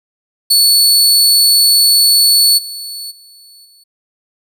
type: tone with level steps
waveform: sawtooth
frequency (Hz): 4435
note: C#8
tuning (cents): 0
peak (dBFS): -4 / -21 / -36 / -41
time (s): 0.5-3.84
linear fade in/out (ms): 10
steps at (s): 2.57 / 3.1 / 3.64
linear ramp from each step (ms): 20
effects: none